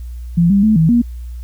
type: tone with pitch steps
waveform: sine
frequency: 170.7 / 199 / 216.6 / 160.9 / 238.1 Hz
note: F3 / G3 / A3 / E3 / A#3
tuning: -39 / +26 / -27 / -42 / +37 cents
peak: -8 dBFS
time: 0.37-1.02 s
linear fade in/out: 10 ms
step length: 130 ms
effects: added 60 Hz sine -25 dBFS peak until 1.43 s + white hiss -53 dBFS RMS until 1.43 s